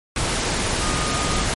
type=tone in noise; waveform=sine; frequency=1230 Hz; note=D#6; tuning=20 cents flat; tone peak=-28 dBFS; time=0.81-1.42 s; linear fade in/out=2 ms; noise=pink; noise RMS=-22 dBFS; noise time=0.16-1.54 s; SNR=-9 dB; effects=MP3 48 kbps